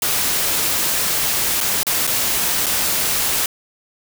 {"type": "noise with dropouts", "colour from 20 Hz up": "white", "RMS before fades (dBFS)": -19, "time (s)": [0.02, 3.46], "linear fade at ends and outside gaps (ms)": 2, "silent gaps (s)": [[1.605, 1.61], [1.832, 1.867], [2.069, 2.074], [2.661, 2.665]], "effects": []}